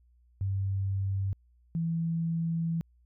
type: tone pair in turn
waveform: sine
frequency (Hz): 97.3 / 165.49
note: G2 / E3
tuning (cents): -12 / +7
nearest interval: major sixth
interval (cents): 919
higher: second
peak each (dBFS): -27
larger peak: neither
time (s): 0.41-1.33 / 1.75-2.81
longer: second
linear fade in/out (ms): 0
effects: added 60 Hz sine -60 dBFS peak until 3.05 s